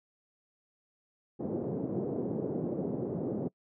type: band-pass noise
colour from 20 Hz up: white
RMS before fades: -34 dBFS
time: 1.39-3.49 s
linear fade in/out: 20 ms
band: 130 to 450 Hz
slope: 24 dB/octave
effects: noise-tail reverb RT60 0.1 s tail -25 dB re dry